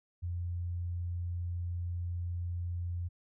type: tone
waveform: sine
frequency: 87.31 Hz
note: F2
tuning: in tune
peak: -33 dBFS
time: 0.22-3.09 s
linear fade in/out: 20 ms
effects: none